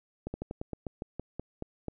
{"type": "slowing click train", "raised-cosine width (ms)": 2, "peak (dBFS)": -22, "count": 12, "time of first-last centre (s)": [0.27, 1.883], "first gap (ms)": 70, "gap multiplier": 1.14, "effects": []}